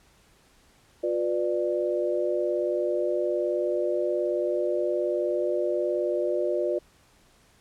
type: chord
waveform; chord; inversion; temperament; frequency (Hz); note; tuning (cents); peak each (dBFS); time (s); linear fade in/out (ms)
sine; B diminished; second; just; 355.6 / 493.9 / 592.7; F4 / B4 / D5; +31 / 0 / +16; -27 / -30 / -27; 1.03-6.79; 10
effects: pink hiss -60 dBFS RMS until 7.6 s + low-pass 11000 Hz 12 dB/octave